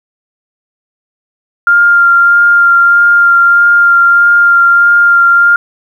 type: tone with vibrato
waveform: sine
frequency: 1396.9 Hz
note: F6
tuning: in tune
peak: -3 dBFS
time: 1.67-5.56 s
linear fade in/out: 2 ms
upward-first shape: sine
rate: 1.6 Hz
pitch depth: 12 cents each way
effects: 7-bit